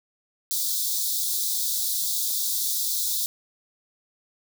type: high-pass noise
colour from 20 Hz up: white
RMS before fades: -26 dBFS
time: 0.51-3.26 s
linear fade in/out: 0 ms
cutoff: 3500 Hz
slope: 96 dB/octave
effects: none